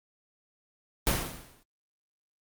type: noise with exponential decay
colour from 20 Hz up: pink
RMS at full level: -23 dBFS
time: 1.07-1.63 s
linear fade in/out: 0 ms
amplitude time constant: 120 ms
effects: Opus 24 kbps

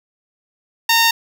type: tone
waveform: 10% pulse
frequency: 918 Hz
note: A#5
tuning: 27 cents flat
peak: -3 dBFS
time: 0.89-1.11 s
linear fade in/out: 5 ms
effects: none

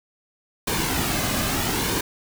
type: noise with flanger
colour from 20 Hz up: pink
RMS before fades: -24 dBFS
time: 0.67-2.01 s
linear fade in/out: 5 ms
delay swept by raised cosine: 1.5 to 2.2 ms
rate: 0.77 Hz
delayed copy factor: -0.5
effects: none

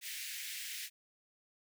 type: high-pass noise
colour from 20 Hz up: pink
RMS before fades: -43 dBFS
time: 0.01-0.9 s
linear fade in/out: 50 ms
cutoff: 1800 Hz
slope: 48 dB/octave
effects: none

